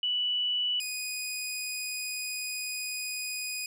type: tone pair in turn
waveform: sine / 15% pulse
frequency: 2960 / 2484 Hz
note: F#7 / D#7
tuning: 0 / -3 cents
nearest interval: minor third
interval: 303 cents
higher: first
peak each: -26 dBFS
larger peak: neither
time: 0.03-0.8 / 0.8-3.66 s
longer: second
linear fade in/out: 2 ms
effects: none